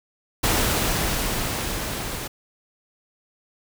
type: noise with level ramp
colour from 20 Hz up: pink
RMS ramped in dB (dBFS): -20 to -31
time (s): 0.43-2.28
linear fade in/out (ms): 10
effects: none